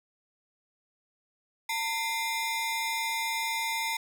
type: ring-modulated tone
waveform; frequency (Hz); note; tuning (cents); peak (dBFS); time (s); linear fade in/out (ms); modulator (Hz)
sawtooth; 1498; F#6; +21; -22; 1.69-3.97; 5; 591
effects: none